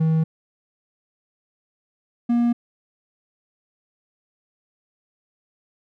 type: tone pair in turn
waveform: triangle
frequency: 159.9 / 237.7 Hz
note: D#3 / A#3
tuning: +48 / +34 cents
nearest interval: perfect fifth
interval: 686 cents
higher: second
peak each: -14 dBFS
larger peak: neither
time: 0-0.24 / 2.29-2.53 s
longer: neither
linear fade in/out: 10 ms
effects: none